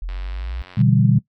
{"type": "linear sweep", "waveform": "sine", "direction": "up", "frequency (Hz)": [41.25, 62], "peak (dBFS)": -24, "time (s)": [0.02, 0.62], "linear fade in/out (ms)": 0}
{"type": "click train", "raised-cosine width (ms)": 0.3, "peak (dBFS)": -24, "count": 67, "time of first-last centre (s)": [0.09, 0.814], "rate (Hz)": 91.2}
{"type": "chord", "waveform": "sine", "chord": "E minor seventh", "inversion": "second", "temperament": "equal with one note detuned", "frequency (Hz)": [122.05, 146.83, 164.81, 196], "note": ["B2", "D3", "E3", "G3"], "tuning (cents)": [-20, 0, 0, 0], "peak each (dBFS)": [-15, -17, -21, -18], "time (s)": [0.77, 1.19], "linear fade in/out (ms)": 10}
{"effects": ["noise-tail reverb RT60 0.1 s tail -18 dB re dry"]}